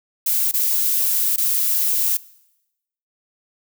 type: noise with dropouts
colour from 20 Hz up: violet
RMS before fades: -19 dBFS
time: 0.26-2.17 s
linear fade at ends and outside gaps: 5 ms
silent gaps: 0.514-0.538 / 1.362-1.379 s
effects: noise-tail reverb RT60 0.9 s tail -21 dB re dry